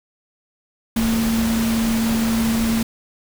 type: tone in noise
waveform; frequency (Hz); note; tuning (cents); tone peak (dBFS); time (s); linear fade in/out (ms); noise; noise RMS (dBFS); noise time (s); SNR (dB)
sine; 226.4; A3; +50; -17; 0.96-2.83; 5; pink; -26; 0.96-2.83; +6
effects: none